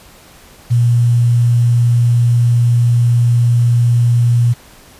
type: tone with quantisation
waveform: sine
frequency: 119.4 Hz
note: A#2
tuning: 42 cents sharp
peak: -8 dBFS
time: 0.7-4.54 s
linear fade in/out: 20 ms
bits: 6
effects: pink hiss -42 dBFS RMS until 4.99 s + resampled to 32000 Hz